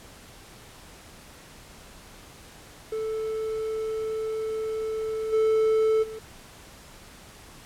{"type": "tone with level steps", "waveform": "triangle", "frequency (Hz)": 439.1, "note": "A4", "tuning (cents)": -4, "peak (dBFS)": [-25, -17, -33], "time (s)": [2.92, 6.19], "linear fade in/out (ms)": 5, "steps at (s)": [5.32, 6.02], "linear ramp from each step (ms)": 20, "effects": ["pink hiss -48 dBFS RMS until 7.65 s", "low-pass 12000 Hz 12 dB/octave"]}